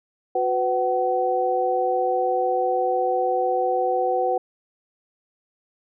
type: tone cluster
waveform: sine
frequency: 365 / 501 / 755 Hz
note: F#4 / B4 / F#5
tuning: -24 / +25 / +35 cents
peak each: -27 / -23 / -22 dBFS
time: 0.35-4.38 s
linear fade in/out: 5 ms
effects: none